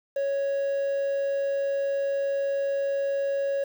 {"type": "tone with quantisation", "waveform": "triangle", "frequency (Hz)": 554.4, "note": "C#5", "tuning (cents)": 0, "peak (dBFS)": -22, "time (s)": [0.16, 3.64], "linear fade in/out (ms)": 5, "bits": 8, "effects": []}